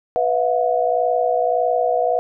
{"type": "chord", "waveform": "sine", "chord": "B suspended fourth", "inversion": "none", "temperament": "equal with one note detuned", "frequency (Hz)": [493.9, 659.3, 721], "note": ["B4", "E5", "F#5"], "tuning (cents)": [0, 0, -45], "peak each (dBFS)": -20, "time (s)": [0.16, 2.19], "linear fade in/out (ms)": 0, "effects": []}